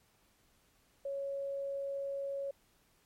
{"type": "tone", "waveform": "sine", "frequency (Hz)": 554.4, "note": "C#5", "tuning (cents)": 0, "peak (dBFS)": -35, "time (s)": [1.05, 2.51], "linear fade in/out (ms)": 5, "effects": ["pink hiss -70 dBFS RMS until 3.05 s", "MP3 64 kbps"]}